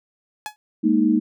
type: tone with exponential decay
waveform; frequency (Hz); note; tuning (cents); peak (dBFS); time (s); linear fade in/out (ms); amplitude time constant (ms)
sawtooth; 846; G#5; +32; -20; 0.46-0.56; 0; 21
type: chord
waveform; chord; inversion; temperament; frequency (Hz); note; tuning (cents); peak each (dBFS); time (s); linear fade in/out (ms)
sine; Ab suspended second; none; equal; 207.7 / 233.1 / 311.1; Ab3 / Bb3 / Eb4; 0 / 0 / 0; -21 / -19 / -18; 0.83-1.2; 20
effects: none